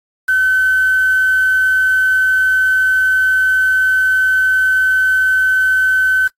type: tone with quantisation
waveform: sine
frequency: 1523 Hz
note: F#6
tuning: 50 cents sharp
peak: -10 dBFS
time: 0.28-6.28 s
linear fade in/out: 10 ms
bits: 5
effects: noise-tail reverb RT60 0.1 s tail -22 dB re dry + AAC 48 kbps